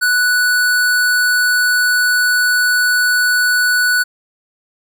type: tone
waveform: square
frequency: 1480 Hz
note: F#6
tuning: in tune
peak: -12 dBFS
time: 0.01-4.04 s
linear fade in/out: 20 ms
effects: none